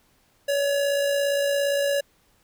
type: tone with amplitude modulation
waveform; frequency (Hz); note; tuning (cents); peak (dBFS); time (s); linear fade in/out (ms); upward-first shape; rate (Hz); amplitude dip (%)
square; 565; C#5; +33; -20; 0.48-2.01; 10; sine; 57.4; 35
effects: pink hiss -63 dBFS RMS until 2.43 s